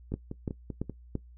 two click trains, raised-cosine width 3 ms, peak -23 / -18 dBFS, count 5 / 4, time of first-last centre 0.12-0.897 / 0.14-1.154 s, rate 5.15 / 2.96 Hz, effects noise-tail reverb RT60 0.1 s tail -18 dB re dry + added 60 Hz sine -49 dBFS peak until 1.37 s

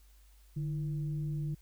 sine tone with frequency modulation, 149.6 Hz, D3, 32 cents sharp, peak -32 dBFS, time 0.56-1.55 s, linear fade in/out 10 ms, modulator 180 Hz, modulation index 0.34, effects added 50 Hz sine -57 dBFS peak until 1.61 s + white hiss -68 dBFS RMS until 1.61 s

